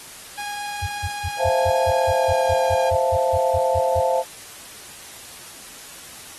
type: tone with pitch glide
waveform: sawtooth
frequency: 822 to 811.2 Hz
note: G#5 to G#5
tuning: -18 to -41 cents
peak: -25 dBFS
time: 0.37-2.91 s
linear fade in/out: 20 ms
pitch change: -23 cents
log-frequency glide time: 1.85-2.63 s
type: tone bursts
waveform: sine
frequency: 87.6 Hz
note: F2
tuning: 6 cents sharp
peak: -22 dBFS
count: 16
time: 0.82-4.004 s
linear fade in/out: 10 ms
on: 49 ms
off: 160 ms
type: chord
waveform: sine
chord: F major seventh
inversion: second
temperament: equal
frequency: 523.3 / 659.3 / 698.5 / 880 Hz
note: C5 / E5 / F5 / A5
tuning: 0 / 0 / 0 / 0 cents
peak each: -20 / -24 / -25 / -24 dBFS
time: 1.38-4.24 s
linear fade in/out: 50 ms
effects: white hiss -40 dBFS RMS until 6.38 s + AAC 32 kbps